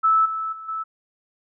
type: tone with level steps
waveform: sine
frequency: 1310 Hz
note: E6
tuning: 11 cents flat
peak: -14 / -24 / -34 / -25 dBFS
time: 0.03-0.84 s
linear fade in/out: 20 ms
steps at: 0.25 / 0.52 / 0.68 s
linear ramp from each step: 10 ms
effects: none